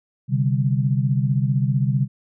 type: chord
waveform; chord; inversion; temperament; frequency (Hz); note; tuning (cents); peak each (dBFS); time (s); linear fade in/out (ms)
sine; C suspended second; none; equal with one note detuned; 131.34 / 146.83 / 196; C3 / D3 / G3; +7 / 0 / 0; -19 / -22 / -25; 0.28-2.08; 50
effects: none